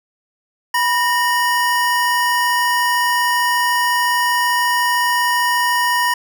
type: tone pair together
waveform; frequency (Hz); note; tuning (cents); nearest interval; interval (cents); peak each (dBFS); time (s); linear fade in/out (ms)
square; 978 / 1844.5; B5 / A#6; -17 / -19; major seventh; 1098; -17 / -19; 0.74-6.14; 5
effects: none